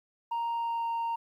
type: tone with pitch glide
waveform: sine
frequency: 932 to 925 Hz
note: A#5 to A#5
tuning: -1 to -14 cents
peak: -26 dBFS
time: 0.31-1.16 s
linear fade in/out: 10 ms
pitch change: -13 cents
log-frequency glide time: 0.5-0.89 s
effects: tanh soft clip ceiling -28 dBFS + 11-bit